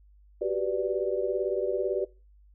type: chord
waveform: sine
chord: G major seventh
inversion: third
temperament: equal with one note detuned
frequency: 374.1 / 392 / 493.9 / 587.3 Hz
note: F#4 / G4 / B4 / D5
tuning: +19 / 0 / 0 / 0 cents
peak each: -31 dBFS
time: 0.41-2.05 s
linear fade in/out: 10 ms
effects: noise-tail reverb RT60 0.3 s tail -21 dB re dry + added 50 Hz sine -54 dBFS peak until 2.54 s